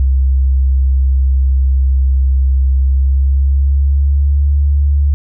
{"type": "tone with pitch glide", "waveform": "sine", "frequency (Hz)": [66.2, 71.36], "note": ["C2", "D2"], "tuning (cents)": [21, -49], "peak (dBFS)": -8, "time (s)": [0, 5.14], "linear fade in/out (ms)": 0, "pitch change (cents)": 130, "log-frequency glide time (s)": [2.73, 4.5], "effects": []}